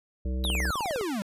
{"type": "harmonic tone", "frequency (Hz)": 64, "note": "C2", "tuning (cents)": -38, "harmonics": [1, 3, 5, 7, 9], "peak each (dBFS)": [-27, -37, -41, -44, -46], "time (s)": [0.25, 0.71], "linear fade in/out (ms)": 5}
{"type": "exponential sweep", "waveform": "square", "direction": "down", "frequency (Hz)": [3951, 187.2], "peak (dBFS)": -29, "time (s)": [0.44, 1.22], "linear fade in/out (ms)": 0}
{"type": "click train", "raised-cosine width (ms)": 1, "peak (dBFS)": -21, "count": 12, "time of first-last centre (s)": [0.45, 1.011], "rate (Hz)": 19.6}
{"effects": ["resampled to 32000 Hz"]}